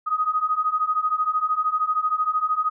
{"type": "beating tone pair", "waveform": "sine", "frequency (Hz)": [1244.5, 1257.5], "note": ["D#6", "D#6"], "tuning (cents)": [0, 18], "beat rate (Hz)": 13, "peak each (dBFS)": [-24, -22], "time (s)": [0.06, 2.7], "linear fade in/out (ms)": 20, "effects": []}